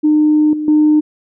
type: tone with level steps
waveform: sine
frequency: 303.8 Hz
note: D#4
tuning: 41 cents flat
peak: -7 / -17 / -6 dBFS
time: 0.03-1.01 s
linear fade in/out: 20 ms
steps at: 0.53 / 0.68 s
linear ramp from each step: 2 ms
effects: tanh soft clip ceiling -3 dBFS